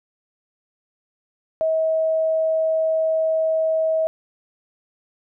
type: tone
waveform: sine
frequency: 640 Hz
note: D#5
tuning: 49 cents sharp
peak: -17 dBFS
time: 1.61-4.07 s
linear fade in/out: 0 ms
effects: none